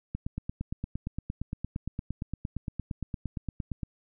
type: click train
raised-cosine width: 5 ms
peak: -20 dBFS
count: 33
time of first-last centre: 0.15-3.832 s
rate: 8.69 Hz
effects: none